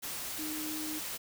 sine tone in noise, 308.4 Hz, D#4, 15 cents flat, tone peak -38 dBFS, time 0.38-1 s, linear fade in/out 20 ms, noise white, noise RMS -39 dBFS, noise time 0.02-1.18 s, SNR -2 dB, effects none

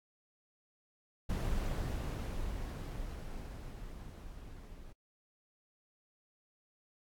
brown noise with level ramp, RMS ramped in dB -33 to -51 dBFS, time 1.29-4.93 s, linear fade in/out 10 ms, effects AAC 64 kbps

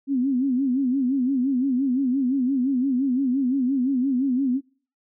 sine tone with vibrato, 261.6 Hz, C4, in tune, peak -19 dBFS, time 0.07-4.61 s, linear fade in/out 50 ms, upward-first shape sine, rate 5.8 Hz, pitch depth 120 cents each way, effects noise-tail reverb RT60 0.4 s tail -23 dB re dry

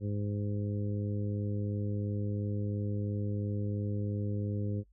harmonic tone, 102.9 Hz, G#2, 16 cents flat, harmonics 1 / 2 / 3 / 4 / 5, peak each -32 / -38 / -42 / -44 / -46 dBFS, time 0-4.84 s, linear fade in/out 50 ms, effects noise-tail reverb RT60 0.1 s tail -24 dB re dry + added 50 Hz sine -61 dBFS peak until 4.92 s

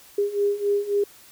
sine beating tone pair, 404.1 / 407.8 Hz, G#4 / G#4, -47 / -32 cents, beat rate 3.7 Hz, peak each -25 / -22 dBFS, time 0.18-1.04 s, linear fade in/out 5 ms, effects white hiss -50 dBFS RMS until 1.31 s

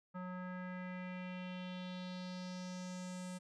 square tone with low-pass filter sweep, 182.3 Hz, F#3, 25 cents flat, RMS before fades -45 dBFS, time 0.14-3.39 s, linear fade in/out 20 ms, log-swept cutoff 1300 to 8800 Hz, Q 2.9, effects none

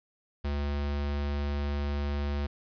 square tone, 71.9 Hz, D2, 36 cents flat, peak -29 dBFS, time 0.44-2.47 s, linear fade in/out 10 ms, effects resampled to 11025 Hz + 10-bit

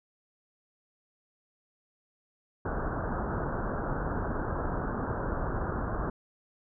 pink low-pass noise, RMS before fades -32 dBFS, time 2.65-6.1 s, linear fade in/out 5 ms, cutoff 1600 Hz, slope 96 dB/octave, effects none

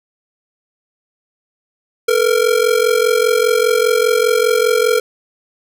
square ring-modulated tone, 463.1 Hz, A#4, 11 cents flat, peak -9 dBFS, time 2.08-5 s, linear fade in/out 5 ms, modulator 22.5 Hz, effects none

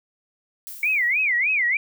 violet noise with exponential decay, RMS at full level -34 dBFS, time 0.67-1.5 s, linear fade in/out 0 ms, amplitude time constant 180 ms
sine tone with vibrato, 2207 Hz, C#7, 8 cents flat, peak -18 dBFS, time 0.83-1.77 s, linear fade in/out 2 ms, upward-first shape sine, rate 3.3 Hz, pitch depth 260 cents each way
effects none

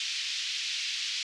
pink band-pass noise, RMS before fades -33 dBFS, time 0-1.23 s, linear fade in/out 2 ms, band 2600 to 5600 Hz, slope 24 dB/octave, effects low-pass 9000 Hz 12 dB/octave

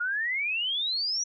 sine exponential sweep, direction up, 1400 to 5910 Hz, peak -26 dBFS, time 0-1.24 s, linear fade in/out 10 ms, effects none

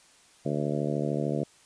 harmonic tone, 73.42 Hz, D2, in tune, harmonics 2 / 3 / 4 / 5 / 6 / 7 / 8 / 9, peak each -31 / -33 / -34 / -35 / -36 / -36 / -37 / -38 dBFS, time 0.45-1.44 s, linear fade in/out 10 ms, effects white hiss -58 dBFS RMS until 1.65 s + resampled to 22050 Hz

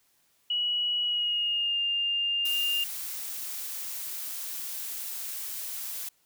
sine tone with pitch glide, 2925 to 2806 Hz, F#7 to F7, -21 to +8 cents, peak -25 dBFS, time 0.5-2.84 s, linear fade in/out 5 ms, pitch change -71 cents, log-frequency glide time 1.01-1.8 s
blue noise, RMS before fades -36 dBFS, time 2.45-6.09 s, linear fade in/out 5 ms
effects white hiss -68 dBFS RMS until 6.25 s

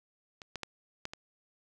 clicks, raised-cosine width 0.2 ms, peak -28 / -20 / -19 / -19 / -24 dBFS, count 5, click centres 0.418 / 0.557 / 0.633 / 1.054 / 1.135 s, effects none

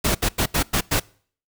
pink noise bursts at uneven times, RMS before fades -20 dBFS, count 6, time 0.04-0.15 / 0.22-0.29 / 0.38-0.46 / 0.54-0.63 / 0.73-0.81 / 0.91-1 s, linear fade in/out 10 ms, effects noise-tail reverb RT60 0.5 s tail -24 dB re dry

